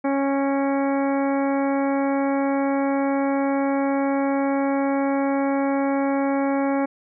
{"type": "harmonic tone with a mistuned harmonic", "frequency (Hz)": 275.8, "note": "C#4", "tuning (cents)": -9, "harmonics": [1, 2, 3, 4, 5, 6, 7, 8], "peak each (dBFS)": [-21, -25, -28, -34, -37, -39, -41, -38], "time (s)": [0.04, 6.86], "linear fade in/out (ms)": 10, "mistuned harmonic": 8, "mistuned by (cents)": 27, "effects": []}